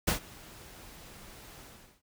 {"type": "noise with ADSR envelope", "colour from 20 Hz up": "pink", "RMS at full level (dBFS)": -26, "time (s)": [0.07, 2.02], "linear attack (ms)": 12, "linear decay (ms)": 110, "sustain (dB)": -24, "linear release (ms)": 380, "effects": []}